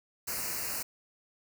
white band-stop noise, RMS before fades -35 dBFS, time 0.27-0.83 s, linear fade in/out 10 ms, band 2800 to 4200 Hz, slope 96 dB/octave, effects none

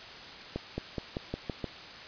accelerating click train, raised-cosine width 2 ms, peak -19 dBFS, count 7, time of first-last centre 0.56-1.643 s, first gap 220 ms, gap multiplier 0.92, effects white hiss -45 dBFS RMS until 2.07 s + resampled to 11025 Hz

